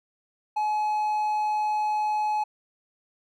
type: tone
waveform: triangle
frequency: 849 Hz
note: G#5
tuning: 38 cents sharp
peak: -21 dBFS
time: 0.56-2.44 s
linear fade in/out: 10 ms
effects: none